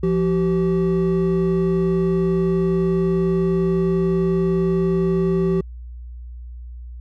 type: tone pair together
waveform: triangle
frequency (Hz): 171.4 / 383.6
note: F3 / G4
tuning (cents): -32 / -37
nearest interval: octave + major second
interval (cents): 1395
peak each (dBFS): -17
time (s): 0.03-5.61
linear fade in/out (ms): 5
effects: added 60 Hz sine -32 dBFS peak until 7 s